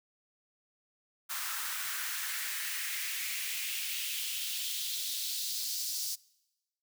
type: noise with high-pass filter sweep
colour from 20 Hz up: white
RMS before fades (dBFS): -36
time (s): 1.29-6.16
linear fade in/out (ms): 20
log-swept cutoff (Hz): 1200 to 5100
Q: 2.5
effects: noise-tail reverb RT60 1.0 s tail -24 dB re dry